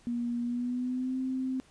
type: tone with pitch glide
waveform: sine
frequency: 238.6 to 260.2 Hz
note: A#3 to C4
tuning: +41 to -9 cents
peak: -29 dBFS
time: 0.07-1.6 s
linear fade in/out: 0 ms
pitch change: +150 cents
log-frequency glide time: 0.42-1.18 s
effects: pink hiss -61 dBFS RMS until 1.7 s + resampled to 22050 Hz